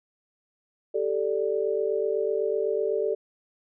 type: chord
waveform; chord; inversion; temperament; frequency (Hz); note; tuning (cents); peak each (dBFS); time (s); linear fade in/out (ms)
sine; G suspended second; none; equal; 392 / 440 / 587.3; G4 / A4 / D5; 0 / 0 / 0; -28 / -26 / -30; 0.94-3.15; 10
effects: none